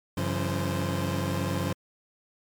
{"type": "tone cluster", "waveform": "25% pulse", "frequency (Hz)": [94.7, 138, 168.6, 525], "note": ["F#2", "C#3", "E3", "C5"], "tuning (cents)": [41, -7, 39, 6], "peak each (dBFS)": [-26, -29, -29, -32], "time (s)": [0.17, 1.73], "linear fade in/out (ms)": 5, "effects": ["MP3 96 kbps"]}